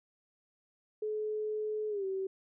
sine tone with pitch glide, 427.9 to 383.4 Hz, A4 to G4, -48 to -38 cents, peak -32 dBFS, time 1.02-2.27 s, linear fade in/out 5 ms, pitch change -190 cents, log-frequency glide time 1.89-2.05 s, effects none

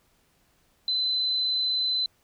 sine tone, 4036 Hz, B7, 37 cents sharp, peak -23 dBFS, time 0.88-2.06 s, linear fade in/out 2 ms, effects pink hiss -66 dBFS RMS until 2.23 s

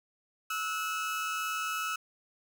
30% pulse tone pair together, 1300 / 1462.1 Hz, E6 / F#6, -24 / -21 cents, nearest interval major second, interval 203 cents, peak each -30 / -35 dBFS, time 0.5-1.96 s, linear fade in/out 5 ms, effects none

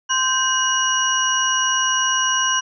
sine tone cluster, 1037 / 1565 / 2900 / 5780 Hz, C6 / G6 / F#7 / F#8, -16 / -3 / -35 / -41 cents, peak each -22 dBFS, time 0.09-2.61 s, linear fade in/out 20 ms, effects none

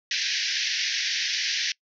white band-pass noise, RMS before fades -27 dBFS, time 0.11-1.72 s, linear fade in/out 2 ms, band 1600 to 6000 Hz, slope 96 dB/octave, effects noise-tail reverb RT60 0.1 s tail -24 dB re dry

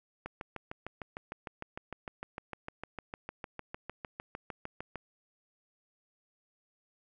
click train, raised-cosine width 0.5 ms, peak -24 dBFS, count 32, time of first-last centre 0.26-4.957 s, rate 6.6 Hz, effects none

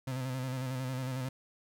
35% pulse tone with vibrato, 129.5 Hz, C3, 17 cents flat, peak -32 dBFS, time 0.07-1.29 s, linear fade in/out 5 ms, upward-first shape square, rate 11 Hz, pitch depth 39 cents each way, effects none

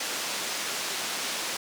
white band-pass noise, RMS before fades -32 dBFS, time 0-1.57 s, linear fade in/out 5 ms, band 230 to 6400 Hz, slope 12 dB/octave, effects none

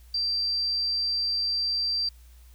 sine tone, 4699 Hz, D8, in tune, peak -24 dBFS, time 0.14-2.09 s, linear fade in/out 5 ms, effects added 60 Hz sine -48 dBFS peak until 2.54 s + white hiss -61 dBFS RMS until 2.54 s

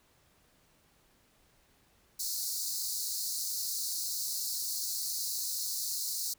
pink high-pass noise, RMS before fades -35 dBFS, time 2.19-6.34 s, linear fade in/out 10 ms, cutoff 4100 Hz, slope 96 dB/octave, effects pink hiss -67 dBFS RMS until 6.38 s

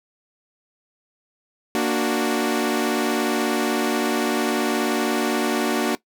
sawtooth chord, Bb augmented, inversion none, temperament equal, 233.1 / 293.7 / 370 Hz, Bb3 / D4 / F#4, 0 / 0 / 0 cents, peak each -20 dBFS, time 1.75-5.95 s, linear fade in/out 0 ms, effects noise-tail reverb RT60 0.1 s tail -18 dB re dry

